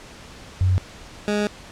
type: tone pair in turn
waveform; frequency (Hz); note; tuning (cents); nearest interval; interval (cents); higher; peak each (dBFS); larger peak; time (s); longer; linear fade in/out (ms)
sine / 20% pulse; 92.5 / 207.7; F#2 / G#3; 0 / 0; octave + major second; 1400; second; -15; neither; 0.61-0.78 / 1.28-1.47; second; 0
effects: pink hiss -42 dBFS RMS until 1.71 s + low-pass 7000 Hz 12 dB/octave